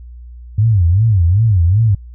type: tone with vibrato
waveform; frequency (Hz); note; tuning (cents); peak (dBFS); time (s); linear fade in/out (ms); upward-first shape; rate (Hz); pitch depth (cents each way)
sine; 97.7; G2; -5; -8; 0.58-1.95; 5; sine; 2.6; 280
effects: added 60 Hz sine -31 dBFS peak until 2.14 s